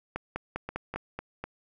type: two click trains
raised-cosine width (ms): 0.5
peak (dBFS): -20 / -17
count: 4 / 5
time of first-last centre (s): 0.69-1.44 / 0.16-0.96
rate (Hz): 4 / 5
effects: none